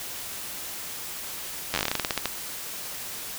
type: slowing click train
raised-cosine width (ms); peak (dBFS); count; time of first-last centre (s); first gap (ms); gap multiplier
0.2; -7; 16; 1.74-2.257; 10; 1.16
effects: white hiss -36 dBFS RMS until 3.38 s